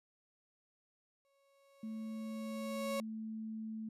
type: tone with exponential growth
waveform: 35% pulse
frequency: 553 Hz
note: C#5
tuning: 4 cents flat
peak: -33 dBFS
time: 1.25-3 s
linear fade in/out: 0 ms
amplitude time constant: 380 ms
type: tone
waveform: sine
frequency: 220 Hz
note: A3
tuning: in tune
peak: -40 dBFS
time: 1.83-3.89 s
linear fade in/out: 5 ms
effects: resampled to 32000 Hz